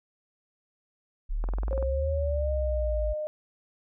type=linear two-way sweep; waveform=sine; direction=up then down; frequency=32.7 to 77.78 to 54 Hz; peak=-26 dBFS; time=1.29-3.14 s; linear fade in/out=20 ms; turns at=2.1 s
type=click train; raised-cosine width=1 ms; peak=-23 dBFS; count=9; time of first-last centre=1.44-1.826 s; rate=20.7 Hz
type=tone with pitch glide; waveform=sine; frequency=537 to 609.8 Hz; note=C5 to D#5; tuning=+45 to -35 cents; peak=-29 dBFS; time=1.71-3.27 s; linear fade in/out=0 ms; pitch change=+220 cents; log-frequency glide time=2.03-2.51 s
effects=none